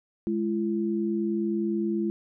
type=tone pair together; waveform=sine; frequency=209.3 / 338.8 Hz; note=G#3 / E4; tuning=+14 / +48 cents; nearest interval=minor sixth; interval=834 cents; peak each=-27 dBFS; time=0.27-2.1 s; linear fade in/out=0 ms; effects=none